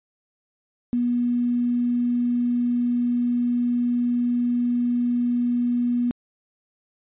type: tone with quantisation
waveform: sine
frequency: 242.2 Hz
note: B3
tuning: 34 cents flat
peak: -19 dBFS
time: 0.93-6.11 s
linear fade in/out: 0 ms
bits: 8
effects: resampled to 8000 Hz